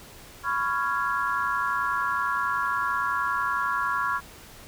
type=chord; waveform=sine; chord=C# dominant seventh; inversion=third; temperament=just; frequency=997.9 / 1108.7 / 1385.9 / 1663.1 Hz; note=B5 / C#6 / E#6 / G#6; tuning=+18 / 0 / -14 / +2 cents; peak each=-31 / -28 / -28 / -31 dBFS; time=0.43-4.21 s; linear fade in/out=50 ms; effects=pink hiss -47 dBFS RMS until 4.67 s